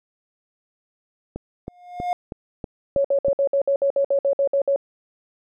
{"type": "click train", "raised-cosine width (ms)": 2, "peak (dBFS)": -16, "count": 7, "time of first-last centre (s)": [1.36, 3.283], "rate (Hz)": 3.12}
{"type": "tone with exponential growth", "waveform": "triangle", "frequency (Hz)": 713, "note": "F5", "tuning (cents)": 36, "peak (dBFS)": -16, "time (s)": [1.67, 2.13], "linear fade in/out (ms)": 1, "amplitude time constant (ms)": 100}
{"type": "tone bursts", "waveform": "sine", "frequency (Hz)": 556, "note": "C#5", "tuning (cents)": 5, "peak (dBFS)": -16, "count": 13, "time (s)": [2.96, 4.761], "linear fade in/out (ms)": 2, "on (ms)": 85, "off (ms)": 58}
{"effects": []}